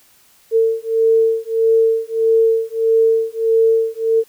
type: beating tone pair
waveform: sine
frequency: 449.7 / 451.3 Hz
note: A4 / A4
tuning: +38 / +44 cents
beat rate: 1.6 Hz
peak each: -15 dBFS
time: 0.51-4.24 s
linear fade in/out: 50 ms
effects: white hiss -52 dBFS RMS until 4.28 s